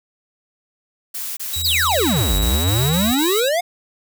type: noise bursts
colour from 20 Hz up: blue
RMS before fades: -27 dBFS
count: 9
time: 1.14-3.41 s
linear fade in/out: 10 ms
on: 230 ms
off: 25 ms
type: tone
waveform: sawtooth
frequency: 3857 Hz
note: B7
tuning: 42 cents flat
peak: -20 dBFS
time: 1.53-3.49 s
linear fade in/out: 5 ms
type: tone with pitch glide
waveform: sine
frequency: 84 to 80.21 Hz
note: E2 to E2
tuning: +33 to -47 cents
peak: -26 dBFS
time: 1.56-3.12 s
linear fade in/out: 5 ms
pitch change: -80 cents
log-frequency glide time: 2.08-2.84 s
type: exponential two-way sweep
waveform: square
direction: down then up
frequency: 5200 to 45.7 to 732 Hz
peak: -17 dBFS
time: 1.64-3.61 s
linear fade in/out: 10 ms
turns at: 2.35 s
effects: none